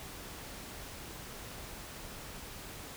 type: silence
effects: pink hiss -46 dBFS RMS until 2.96 s